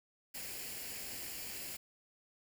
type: noise with comb filter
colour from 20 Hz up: white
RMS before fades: -44 dBFS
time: 0.34-1.77 s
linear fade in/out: 10 ms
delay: 0.41 ms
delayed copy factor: +0.55
effects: none